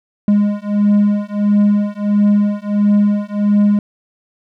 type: beating tone pair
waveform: triangle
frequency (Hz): 205.1 / 206.6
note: G#3 / G#3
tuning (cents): -21 / -9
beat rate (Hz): 1.5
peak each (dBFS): -12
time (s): 0.28-3.79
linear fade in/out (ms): 2
effects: none